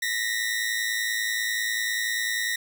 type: tone pair together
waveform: sawtooth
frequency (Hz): 1854 / 1964.2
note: A#6 / B6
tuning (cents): -10 / -10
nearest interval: minor second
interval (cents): 100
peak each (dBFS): -24 / -25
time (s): 0.02-2.56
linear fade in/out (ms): 5
effects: none